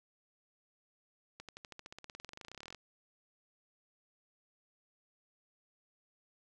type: accelerating click train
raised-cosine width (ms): 0.2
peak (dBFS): -30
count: 30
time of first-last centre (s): 1.4-2.747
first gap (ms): 87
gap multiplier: 0.95
effects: none